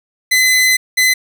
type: tone pair in turn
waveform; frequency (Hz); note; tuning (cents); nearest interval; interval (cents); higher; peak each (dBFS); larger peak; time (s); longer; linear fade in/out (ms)
sawtooth; 2026 / 2026; B6 / B6; +44 / +44; unison; 0; neither; -6; neither; 0.31-0.77 / 0.97-1.14; first; 10
effects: none